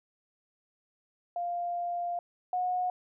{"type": "tone pair in turn", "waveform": "sine", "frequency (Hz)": [698.5, 727.1], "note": ["F5", "F#5"], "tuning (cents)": [0, -30], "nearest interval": "minor second", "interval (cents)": 70, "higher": "second", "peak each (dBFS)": [-30, -27], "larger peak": "second", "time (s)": [[1.36, 2.19], [2.53, 2.9]], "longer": "first", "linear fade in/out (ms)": 2, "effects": []}